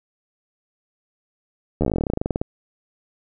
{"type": "slowing click train", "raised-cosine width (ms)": 2, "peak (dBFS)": -8, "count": 22, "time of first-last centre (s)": [1.81, 2.415], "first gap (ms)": 12, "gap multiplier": 1.08, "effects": []}